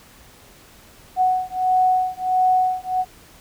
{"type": "beating tone pair", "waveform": "sine", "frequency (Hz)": [740, 741.5], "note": ["F#5", "F#5"], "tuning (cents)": [0, 4], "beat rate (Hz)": 1.5, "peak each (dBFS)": -19, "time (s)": [1.16, 3.05], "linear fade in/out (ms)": 50, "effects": ["pink hiss -48 dBFS RMS until 3.4 s"]}